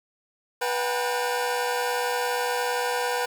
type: tone cluster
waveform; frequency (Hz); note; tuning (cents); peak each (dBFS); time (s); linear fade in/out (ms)
25% pulse; 489.7 / 729 / 789 / 902; B4 / F#5 / G5 / A5; -15 / -26 / +11 / +43; -23 / -30 / -27 / -30; 0.61-3.26; 10
effects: 8-bit

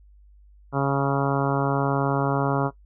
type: harmonic tone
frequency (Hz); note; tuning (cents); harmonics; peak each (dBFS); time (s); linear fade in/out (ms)
138.59; C#3; 0; 1 / 2 / 3 / 4 / 5 / 6 / 7 / 8 / 9 / 10; -24 / -27 / -29 / -30 / -31 / -32 / -32 / -33 / -34 / -34; 0.72-2.71; 50
effects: noise-tail reverb RT60 0.1 s tail -17 dB re dry + added 50 Hz sine -49 dBFS peak until 2.85 s

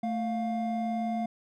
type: tone pair together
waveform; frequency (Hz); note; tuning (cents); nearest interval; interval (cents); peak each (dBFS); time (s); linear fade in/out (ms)
triangle; 221.7 / 704; A3 / F5; +13 / +14; octave + minor sixth; 2001; -28 / -30; 0.03-1.26; 5
effects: none

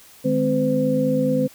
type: tone cluster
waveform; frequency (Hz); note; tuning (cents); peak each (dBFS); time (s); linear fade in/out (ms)
sine; 153.5 / 209.1 / 258.5 / 510; D#3 / G#3 / C4 / C5; -23 / +12 / -21 / -44; -25 / -25 / -21 / -21; 0.24-1.48; 20
effects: white hiss -48 dBFS RMS until 1.54 s

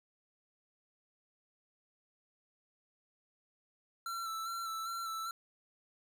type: tone with vibrato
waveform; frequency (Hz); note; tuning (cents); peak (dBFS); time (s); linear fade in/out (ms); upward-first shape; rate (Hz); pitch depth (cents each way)
square; 1340; E6; +28; -38; 4.06-5.31; 2; square; 2.5; 24
effects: 12-bit

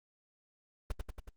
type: noise with echo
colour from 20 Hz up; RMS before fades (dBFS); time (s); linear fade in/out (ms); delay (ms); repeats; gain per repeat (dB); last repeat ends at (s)
brown; -31; 0.9-0.92; 5; 93; 4; -3; 1.292
effects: Opus 32 kbps

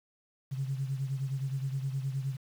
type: beating tone pair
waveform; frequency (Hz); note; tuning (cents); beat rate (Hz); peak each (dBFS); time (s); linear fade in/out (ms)
sine; 133.7 / 143.3; C3 / D3; +38 / -42; 9.6; -31 / -37; 0.51-2.37; 20
effects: tanh soft clip ceiling -23 dBFS + 9-bit

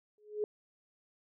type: tone with exponential growth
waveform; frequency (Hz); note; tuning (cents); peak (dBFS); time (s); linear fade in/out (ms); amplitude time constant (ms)
sine; 421; G#4; +24; -27; 0.18-0.44; 1; 55
effects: none

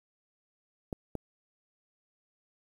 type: clicks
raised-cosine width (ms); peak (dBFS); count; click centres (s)
2; -21; 2; 0.928 / 1.153
effects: 9-bit

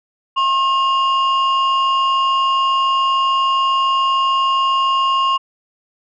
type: tone pair together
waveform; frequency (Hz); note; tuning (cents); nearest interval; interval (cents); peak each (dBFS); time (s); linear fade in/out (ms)
sine; 1074 / 2827; C6 / F7; +45 / +20; octave + perfect fourth; 1675; -12 / -19; 0.36-5.38; 20
effects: tanh soft clip ceiling -10 dBFS

